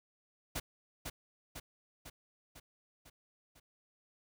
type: noise with echo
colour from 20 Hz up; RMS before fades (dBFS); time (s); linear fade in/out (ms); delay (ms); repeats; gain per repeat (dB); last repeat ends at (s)
pink; -37; 0.55-0.6; 10; 500; 6; -4; 3.6
effects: none